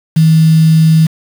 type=tone with quantisation; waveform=sine; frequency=160 Hz; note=D#3; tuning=49 cents sharp; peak=-4 dBFS; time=0.16-1.07 s; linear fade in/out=10 ms; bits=4; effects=none